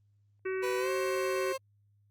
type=harmonic tone; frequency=377.8 Hz; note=F#4; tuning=36 cents sharp; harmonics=1 / 3 / 4 / 5 / 6 / 7; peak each=-31 / -46 / -43 / -45 / -46 / -49 dBFS; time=0.45-1.53 s; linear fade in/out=10 ms
type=tone with pitch glide; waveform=30% pulse; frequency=493.9 to 532.4 Hz; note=B4 to C5; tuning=0 to +30 cents; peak=-30 dBFS; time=0.62-1.58 s; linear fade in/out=20 ms; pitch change=+130 cents; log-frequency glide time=0.78-0.9 s
effects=added 102 Hz sine -64 dBFS peak until 2.1 s + Opus 32 kbps